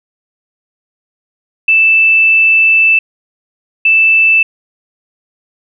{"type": "tone bursts at uneven times", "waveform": "sine", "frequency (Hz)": 2643, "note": "E7", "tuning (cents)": 4, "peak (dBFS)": -5, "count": 2, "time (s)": [[1.68, 2.99], [3.85, 4.43]], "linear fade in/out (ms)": 5, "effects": []}